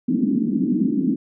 white band-pass noise, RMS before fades -20 dBFS, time 0.08-1.16 s, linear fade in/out 10 ms, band 190 to 290 Hz, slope 48 dB/octave, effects none

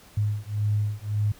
sine beating tone pair, 103.83 / 105.63 Hz, G#2 / G#2, 0 / +30 cents, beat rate 1.8 Hz, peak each -26 dBFS, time 0.17-1.32 s, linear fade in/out 5 ms, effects pink hiss -52 dBFS RMS until 1.39 s

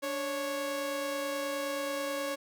sawtooth tone pair together, 290.7 / 552 Hz, D4 / C#5, -18 / -7 cents, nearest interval major seventh, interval 1111 cents, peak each -35 / -29 dBFS, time 0.02-2.36 s, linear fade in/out 20 ms, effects none

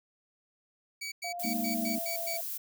20% pulse tone bursts, 2277 Hz, C#7, 46 cents sharp, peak -31 dBFS, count 7, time 1.01-2.374 s, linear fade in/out 10 ms, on 110 ms, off 99 ms
sine tone with pitch glide, 698.5 to 672.8 Hz, F5 to E5, 0 to +35 cents, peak -36 dBFS, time 1.24-2.41 s, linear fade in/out 5 ms, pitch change -65 cents, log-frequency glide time 1.49-1.89 s
violet noise, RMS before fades -37 dBFS, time 1.39-2.58 s, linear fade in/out 10 ms
sine chord, Ab suspended second, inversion none, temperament equal, 207.7 / 233.1 / 311.1 Hz, Ab3 / Bb3 / Eb4, 0 / 0 / 0 cents, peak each -37 / -33 / -39 dBFS, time 1.44-1.99 s, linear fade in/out 10 ms
effects none

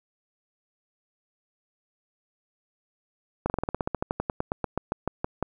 slowing click train, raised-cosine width 1 ms, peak -12 dBFS, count 22, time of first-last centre 3.46-5.426 s, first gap 39 ms, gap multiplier 1.08, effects 9-bit

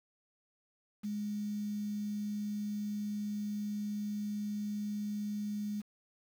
sine tone with quantisation, 207.7 Hz, G#3, in tune, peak -34 dBFS, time 1.03-5.82 s, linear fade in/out 20 ms, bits 9, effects none

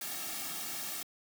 white noise with comb filter, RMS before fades -39 dBFS, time 0.01-1.03 s, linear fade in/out 5 ms, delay 2 ms, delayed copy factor -0.75, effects high-pass 150 Hz 12 dB/octave

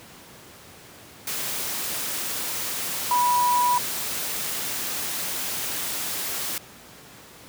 sine tone in noise, 979 Hz, B5, 15 cents flat, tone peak -18 dBFS, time 3.11-3.78 s, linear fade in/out 2 ms, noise white, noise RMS -29 dBFS, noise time 1.27-6.58 s, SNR +8 dB, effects pink hiss -46 dBFS RMS until 7.48 s + high-pass 100 Hz 12 dB/octave

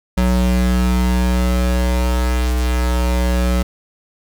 square tone pair together, 61.74 / 185.01 Hz, B1 / F#3, 0 / 0 cents, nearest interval octave + perfect fifth, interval 1900 cents, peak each -15 / -21 dBFS, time 0.17-3.63 s, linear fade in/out 10 ms, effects none

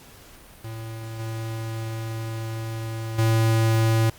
square tone with level steps, 112.3 Hz, A2, 36 cents sharp, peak -33 / -29 / -18 dBFS, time 0.64-4.1 s, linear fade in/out 5 ms, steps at 1.19 / 3.18 s, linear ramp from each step 10 ms, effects pink hiss -48 dBFS RMS until 4.18 s + Opus 48 kbps

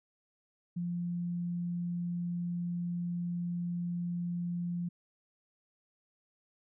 sine tone, 174.1 Hz, F3, 5 cents flat, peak -32 dBFS, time 0.76-4.89 s, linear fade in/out 10 ms, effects none

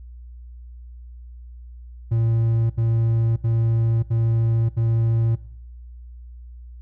triangle tone bursts, 114.2 Hz, A#2, 35 cents flat, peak -15 dBFS, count 5, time 2.11-5.356 s, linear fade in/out 10 ms, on 590 ms, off 74 ms, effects noise-tail reverb RT60 0.7 s tail -20 dB re dry + added 60 Hz sine -37 dBFS peak until 6.81 s

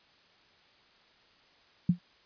sine tone with exponential decay, 175.6 Hz, F3, 10 cents sharp, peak -17 dBFS, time 1.89-1.99 s, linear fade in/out 5 ms, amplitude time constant 20 ms, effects white hiss -62 dBFS RMS until 2.25 s + resampled to 11025 Hz

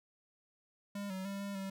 square tone with pitch steps, 201.7 / 188.6 / 197.9 / 199.9 / 193.6 Hz, G3 / F#3 / G3 / G3 / G3, +50 / +33 / +17 / +34 / -21 cents, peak -39 dBFS, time 0.95-1.7 s, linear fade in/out 5 ms, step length 150 ms, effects none

